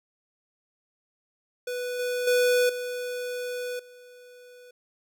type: tone with level steps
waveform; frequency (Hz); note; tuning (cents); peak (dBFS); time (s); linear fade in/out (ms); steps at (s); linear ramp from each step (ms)
square; 493.9; B4; 0; -30 / -27 / -20 / -31 / -48; 1.67-4.71; 5; 1.99 / 2.27 / 2.69 / 3.79; 5
effects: none